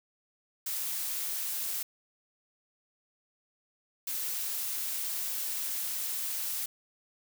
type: noise bursts at uneven times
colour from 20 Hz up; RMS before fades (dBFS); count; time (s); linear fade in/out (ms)
blue; -34; 2; 0.66-1.83 / 4.07-6.66; 5
effects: none